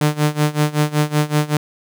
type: tone with tremolo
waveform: sawtooth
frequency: 150 Hz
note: D3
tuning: 37 cents sharp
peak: -8 dBFS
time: 0.01-1.57 s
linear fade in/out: 2 ms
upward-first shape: sine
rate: 5.3 Hz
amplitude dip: 90%
effects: none